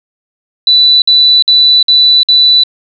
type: tone bursts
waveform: sine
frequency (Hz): 3974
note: B7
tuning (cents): +10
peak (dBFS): -3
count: 5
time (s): 0.67-2.636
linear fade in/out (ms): 2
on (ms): 350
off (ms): 54
effects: none